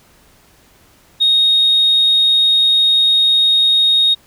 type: tone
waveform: sine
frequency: 3729 Hz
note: A#7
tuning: in tune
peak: -8 dBFS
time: 1.2-4.15 s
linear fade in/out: 20 ms
effects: tanh soft clip ceiling -5 dBFS + pink hiss -50 dBFS RMS until 4.26 s